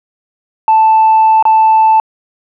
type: tone with dropouts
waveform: sine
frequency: 880 Hz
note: A5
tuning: in tune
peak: -3 dBFS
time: 0.68-2 s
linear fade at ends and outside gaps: 1 ms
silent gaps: 1.426-1.453 s
effects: tanh soft clip ceiling -2 dBFS